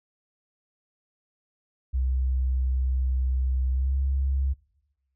sine tone with pitch glide, 64.4 to 67.56 Hz, C2 to C#2, -27 to -44 cents, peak -22 dBFS, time 1.93-4.54 s, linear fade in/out 20 ms, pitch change +83 cents, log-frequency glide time 3.71-3.96 s, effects noise-tail reverb RT60 1.0 s tail -22 dB re dry

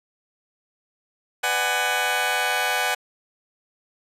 15% pulse chord, G# half-diminished seventh, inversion first, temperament just, 498.4 / 598 / 747.5 / 830.6 Hz, B4 / D5 / F#5 / G#5, +16 / +31 / +17 / 0 cents, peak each -24 / -24 / -18 / -20 dBFS, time 1.43-2.95 s, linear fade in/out 10 ms, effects resampled to 32000 Hz

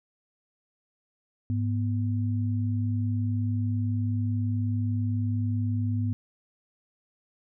sine tone pair together, 103.6 / 245.2 Hz, G#2 / B3, -4 / -12 cents, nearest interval octave + minor third, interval 1492 cents, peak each -25 / -31 dBFS, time 1.5-6.13 s, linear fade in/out 0 ms, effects none

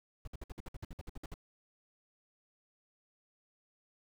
brown noise bursts, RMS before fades -43 dBFS, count 14, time 0.25-1.341 s, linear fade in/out 2 ms, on 25 ms, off 57 ms, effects none

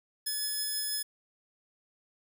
10% pulse tone pair together, 1712 / 5130 Hz, A6 / E8, -48 / -48 cents, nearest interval octave + perfect fifth, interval 1900 cents, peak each -31 / -26 dBFS, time 0.26-1.03 s, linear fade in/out 10 ms, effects none

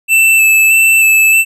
square tone with vibrato, 2643 Hz, E7, 4 cents sharp, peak -6 dBFS, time 0.08-1.45 s, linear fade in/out 50 ms, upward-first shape square, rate 1.6 Hz, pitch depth 15 cents each way, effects none

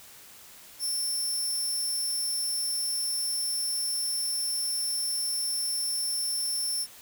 15% pulse tone, 5380 Hz, E8, 34 cents sharp, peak -22 dBFS, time 0.79-6.87 s, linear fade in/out 50 ms, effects white hiss -50 dBFS RMS until 7.01 s

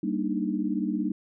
sine chord, Eb major seventh, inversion first, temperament equal, 196 / 233.1 / 293.7 / 311.1 Hz, G3 / Bb3 / D4 / Eb4, 0 / 0 / 0 / 0 cents, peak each -30 / -31 / -31 / -31 dBFS, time 0.03-1.12 s, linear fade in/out 5 ms, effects none

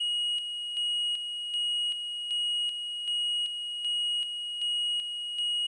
triangle tone with tremolo, 2893 Hz, F#7, 40 cents flat, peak -25 dBFS, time 0-5.67 s, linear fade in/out 10 ms, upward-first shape square, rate 1.3 Hz, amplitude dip 50%, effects resampled to 22050 Hz + 11-bit

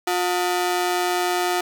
sawtooth ring-modulated tone, 538 Hz, C5, 48 cents sharp, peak -13 dBFS, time 0.07-1.61 s, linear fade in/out 5 ms, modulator 181 Hz, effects none

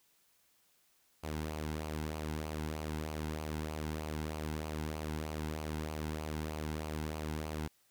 sawtooth tone with flanger, 77.2 Hz, D#2, 13 cents flat, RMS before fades -39 dBFS, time 1.23-7.68 s, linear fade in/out 10 ms, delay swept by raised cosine 0.54 to 1.74 ms, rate 3.2 Hz, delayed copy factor -0.5, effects white hiss -71 dBFS RMS until 7.9 s

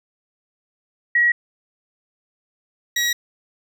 sine / 20% pulse tone pair in turn, 1912 / 1912 Hz, A#6 / A#6, +43 / +43 cents, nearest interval unison, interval 0 cents, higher neither, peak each -13 dBFS, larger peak neither, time 1.15-1.32 / 2.96-3.13 s, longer neither, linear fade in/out 5 ms, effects none

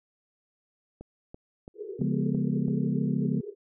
click train, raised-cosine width 2 ms, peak -29 dBFS, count 6, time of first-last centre 1.01-2.682 s, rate 2.99 Hz
white band-pass noise, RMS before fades -40 dBFS, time 1.74-3.55 s, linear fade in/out 50 ms, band 380 to 440 Hz, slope 96 dB/octave
sine chord, C# dominant seventh, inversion none, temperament equal with one note detuned, 141.42 / 174.61 / 207.7 / 246.9 Hz, C#3 / E#3 / G#3 / B3, +35 / 0 / 0 / 0 cents, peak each -30 dBFS, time 1.99-3.41 s, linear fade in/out 10 ms
effects none

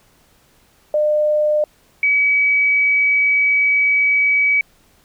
sine tone pair in turn, 603 / 2277 Hz, D5 / C#7, +46 / +46 cents, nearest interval octave + major seventh, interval 2300 cents, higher second, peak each -13 / -12 dBFS, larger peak second, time 0.94-1.64 / 2.03-4.61 s, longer second, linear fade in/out 2 ms, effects pink hiss -55 dBFS RMS until 5.04 s

